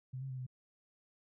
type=tone with pitch steps; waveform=sine; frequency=129 / 134.4 / 129.6 / 127.3 Hz; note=C3 / C3 / C3 / C3; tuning=-24 / +47 / -16 / -47 cents; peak=-39 dBFS; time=0.13-0.466 s; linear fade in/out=10 ms; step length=84 ms; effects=none